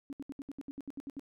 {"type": "tone bursts", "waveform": "sine", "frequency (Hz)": 277.7, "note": "C#4", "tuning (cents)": 3, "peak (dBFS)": -38, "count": 12, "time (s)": [0.1, 1.195], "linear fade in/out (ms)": 0, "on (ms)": 28, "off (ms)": 69, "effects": []}